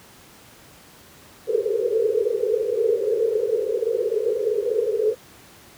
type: band-pass noise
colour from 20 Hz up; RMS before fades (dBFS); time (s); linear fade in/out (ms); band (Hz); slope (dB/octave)
pink; -22; 1.47-5.15; 20; 410 to 490; 96
effects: pink hiss -48 dBFS RMS until 5.77 s + high-pass 80 Hz 12 dB/octave